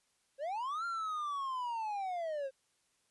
triangle linear two-way sweep, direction up then down, 520 to 1396.9 to 520 Hz, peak -33 dBFS, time 0.38-2.51 s, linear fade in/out 50 ms, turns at 0.85 s, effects white hiss -75 dBFS RMS until 3.1 s + resampled to 24000 Hz

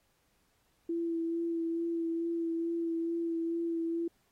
sine tone with vibrato, 333.7 Hz, E4, 21 cents sharp, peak -30 dBFS, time 0.89-4.08 s, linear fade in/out 5 ms, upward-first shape sine, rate 2.3 Hz, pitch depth 18 cents each way, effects pink hiss -73 dBFS RMS until 4.31 s + AAC 48 kbps

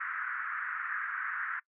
pink band-pass noise, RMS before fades -36 dBFS, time 0-1.6 s, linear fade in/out 10 ms, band 1300 to 1800 Hz, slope 48 dB/octave, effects noise-tail reverb RT60 0.1 s tail -22 dB re dry

